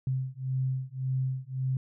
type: beating tone pair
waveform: sine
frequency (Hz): 130 / 131.8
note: C3 / C3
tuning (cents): -11 / +13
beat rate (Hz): 1.8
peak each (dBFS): -31 / -31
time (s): 0.07-1.77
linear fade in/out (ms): 2
effects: none